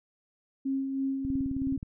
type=tone with tremolo; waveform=sine; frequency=270 Hz; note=C#4; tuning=45 cents flat; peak=-26 dBFS; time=0.65-1.77 s; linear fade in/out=10 ms; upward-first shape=sine; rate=3.1 Hz; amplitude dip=40%
type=click train; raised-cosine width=5 ms; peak=-25 dBFS; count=12; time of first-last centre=1.25-1.829 s; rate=19 Hz
effects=none